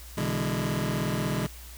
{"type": "chord", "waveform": "sawtooth", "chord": "E dominant seventh", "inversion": "second", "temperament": "just", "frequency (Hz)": [123.61, 148.33, 164.81, 206], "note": ["B2", "D3", "E3", "G#3"], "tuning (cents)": [2, 18, 0, -14], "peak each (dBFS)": -28, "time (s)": [0.17, 1.47], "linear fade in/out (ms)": 10, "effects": ["added 60 Hz sine -43 dBFS peak until 1.77 s", "white hiss -48 dBFS RMS until 1.77 s"]}